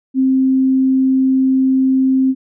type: tone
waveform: sine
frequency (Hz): 263.2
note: C4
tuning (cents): +10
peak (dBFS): -10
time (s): 0.14-2.35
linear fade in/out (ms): 50
effects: none